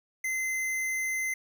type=tone; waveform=square; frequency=2063 Hz; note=C7; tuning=25 cents flat; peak=-29 dBFS; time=0.24-1.34 s; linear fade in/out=5 ms; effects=none